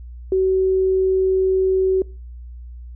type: tone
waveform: sine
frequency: 377.9 Hz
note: F#4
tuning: 37 cents sharp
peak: -14 dBFS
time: 0.32-2.02 s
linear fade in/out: 2 ms
effects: noise-tail reverb RT60 0.4 s tail -25 dB re dry + added 60 Hz sine -33 dBFS peak until 2.95 s